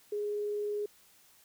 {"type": "tone with vibrato", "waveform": "sine", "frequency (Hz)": 415.3, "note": "G#4", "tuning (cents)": 0, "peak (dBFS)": -31, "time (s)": [0.12, 0.86], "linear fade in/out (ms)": 5, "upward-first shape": "sine", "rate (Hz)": 20, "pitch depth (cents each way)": 11, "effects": ["white hiss -62 dBFS RMS until 1.44 s"]}